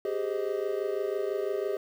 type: chord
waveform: triangle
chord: Ab major seventh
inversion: third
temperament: just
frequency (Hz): 389.3 / 415.3 / 519.1 / 623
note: G4 / Ab4 / C5 / Eb5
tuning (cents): -12 / 0 / -14 / +2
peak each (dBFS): -30 / -30 / -35 / -34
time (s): 0.05-1.77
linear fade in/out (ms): 2
effects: 9-bit